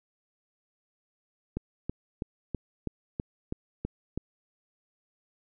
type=click train; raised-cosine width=3 ms; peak=-18 dBFS; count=9; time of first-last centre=1.57-4.176 s; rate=3.07 Hz; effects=none